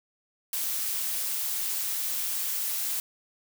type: noise with amplitude modulation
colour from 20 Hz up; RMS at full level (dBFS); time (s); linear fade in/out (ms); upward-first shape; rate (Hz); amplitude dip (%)
blue; -28; 0.53-3; 2; sine; 203; 45
effects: none